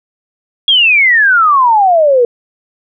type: exponential sweep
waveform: sine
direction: down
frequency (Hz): 3348 to 466.2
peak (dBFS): -5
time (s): 0.68-2.25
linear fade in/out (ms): 2
effects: none